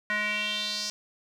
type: tone with band-pass filter sweep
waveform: square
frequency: 210 Hz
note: G#3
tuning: 19 cents sharp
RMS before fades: -30 dBFS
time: 0.1-0.9 s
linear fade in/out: 0 ms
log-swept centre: 1800 to 5400 Hz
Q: 4.1
effects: none